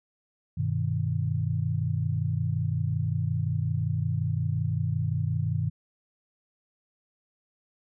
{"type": "chord", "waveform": "sine", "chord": "G augmented", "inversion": "none", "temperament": "equal", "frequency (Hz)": [98, 123.47, 155.56], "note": ["G2", "B2", "D#3"], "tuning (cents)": [0, 0, 0], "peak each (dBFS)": -29, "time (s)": [0.57, 5.7], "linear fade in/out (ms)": 10, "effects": []}